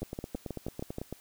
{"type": "two click trains", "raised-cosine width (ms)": 2, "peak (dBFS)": [-23, -22], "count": [11, 7], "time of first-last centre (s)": [[0.02, 1.126], [0.03, 0.984]], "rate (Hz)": [9.04, 6.29], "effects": ["white hiss -58 dBFS RMS until 1.2 s"]}